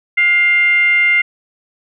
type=tone with frequency modulation; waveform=sine; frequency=2100 Hz; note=C7; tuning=6 cents sharp; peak=-9 dBFS; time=0.17-1.22 s; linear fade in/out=10 ms; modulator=669 Hz; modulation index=0.39; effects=none